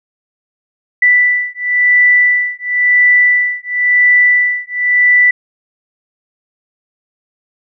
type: beating tone pair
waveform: sine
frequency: 1975.5 / 1976.46 Hz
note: B6 / B6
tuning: 0 / +1 cents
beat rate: 0.96 Hz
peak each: -11 dBFS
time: 1.02-5.31 s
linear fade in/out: 5 ms
effects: none